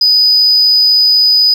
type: tone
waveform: sine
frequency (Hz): 4978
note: D#8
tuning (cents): 0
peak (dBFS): -4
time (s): 0.01-1.54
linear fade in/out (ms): 5
effects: tanh soft clip ceiling -3 dBFS + 7-bit